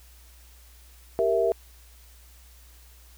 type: chord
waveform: sine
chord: E diminished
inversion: first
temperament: equal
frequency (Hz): 392 / 466.2 / 659.3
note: G4 / Bb4 / E5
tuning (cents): 0 / 0 / 0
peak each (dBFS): -26 / -24 / -24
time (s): 1.19-1.52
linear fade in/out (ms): 0
effects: added 60 Hz sine -50 dBFS peak until 3.17 s + white hiss -56 dBFS RMS until 3.17 s